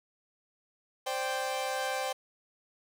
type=chord; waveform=sawtooth; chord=C suspended second; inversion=none; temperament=equal; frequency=523.3 / 587.3 / 784 Hz; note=C5 / D5 / G5; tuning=0 / 0 / 0 cents; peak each=-31 / -35 / -30 dBFS; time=1.06-2.13 s; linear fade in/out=10 ms; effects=low-pass 12000 Hz 12 dB/octave + 9-bit